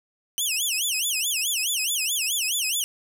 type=tone with vibrato; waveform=15% pulse; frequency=2960 Hz; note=F#7; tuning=in tune; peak=-16 dBFS; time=0.38-2.84 s; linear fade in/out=0 ms; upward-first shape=sine; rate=4.7 Hz; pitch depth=290 cents each way; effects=none